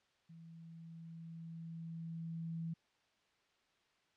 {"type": "tone with level ramp", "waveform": "sine", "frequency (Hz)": 164.81, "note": "E3", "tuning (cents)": 0, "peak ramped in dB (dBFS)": [-53, -38], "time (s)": [0.29, 2.74], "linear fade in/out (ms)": 10, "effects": ["white hiss -75 dBFS RMS until 4.16 s", "low-pass 4000 Hz 12 dB/octave"]}